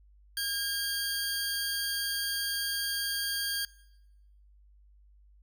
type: tone pair together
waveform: 20% pulse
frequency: 1619 / 4579 Hz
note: G#6 / D8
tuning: -45 / -45 cents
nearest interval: octave + tritone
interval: 1800 cents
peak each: -28 dBFS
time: 0.37-3.65 s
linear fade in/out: 2 ms
effects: noise-tail reverb RT60 1.0 s tail -22 dB re dry + added 50 Hz sine -56 dBFS peak until 5.42 s